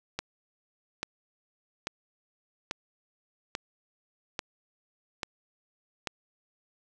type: click train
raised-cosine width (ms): 0.2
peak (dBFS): -14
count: 8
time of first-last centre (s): 0.19-6.072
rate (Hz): 1.19
effects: none